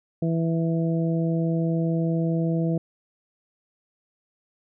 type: harmonic tone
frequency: 164.81 Hz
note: E3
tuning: in tune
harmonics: 1 / 2 / 3 / 4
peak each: -22 / -28 / -32 / -34 dBFS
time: 0.22-2.78 s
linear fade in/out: 5 ms
effects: none